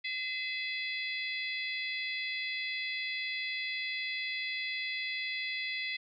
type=harmonic tone with a mistuned harmonic; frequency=681 Hz; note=F5; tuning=44 cents flat; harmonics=3 / 4 / 5 / 6 / 7; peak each=-36 / -40 / -41 / -43 / -48 dBFS; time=0.04-5.97 s; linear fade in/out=10 ms; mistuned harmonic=4; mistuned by=-91 cents; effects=none